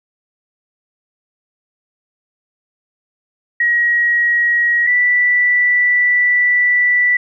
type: tone pair in turn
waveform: sine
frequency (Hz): 1900 / 1967.5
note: A#6 / B6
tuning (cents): +33 / -7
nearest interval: minor second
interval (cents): 60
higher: second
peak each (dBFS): -11 / -10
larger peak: second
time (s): 3.6-4.87 / 4.87-7.17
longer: second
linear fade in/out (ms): 5
effects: none